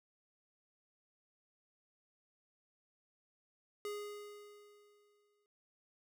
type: tone with exponential decay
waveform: square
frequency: 413.6 Hz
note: G#4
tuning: 7 cents flat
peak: -39 dBFS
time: 3.85-5.46 s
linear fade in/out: 1 ms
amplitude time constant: 350 ms
effects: none